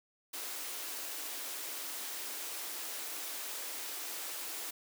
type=high-pass noise; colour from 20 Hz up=white; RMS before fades=-41 dBFS; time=0.33-4.71 s; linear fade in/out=10 ms; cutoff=260 Hz; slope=96 dB/octave; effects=none